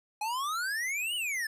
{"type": "exponential two-way sweep", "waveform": "square", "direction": "up then down", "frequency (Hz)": [827, 3011, 1714], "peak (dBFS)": -31, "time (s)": [0.21, 1.47], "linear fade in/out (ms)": 5, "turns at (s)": 1.15, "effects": ["resampled to 32000 Hz", "11-bit"]}